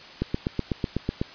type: click train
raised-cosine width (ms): 3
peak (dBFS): -11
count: 9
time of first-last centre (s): 0.22-1.215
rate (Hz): 8.04
effects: white hiss -44 dBFS RMS until 1.34 s + resampled to 11025 Hz